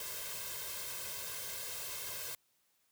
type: noise with comb filter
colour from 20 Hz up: white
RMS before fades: -42 dBFS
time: 0-2.35 s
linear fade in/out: 2 ms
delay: 1.9 ms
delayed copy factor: +1
effects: white hiss -75 dBFS RMS until 2.91 s + high-pass 60 Hz 12 dB/octave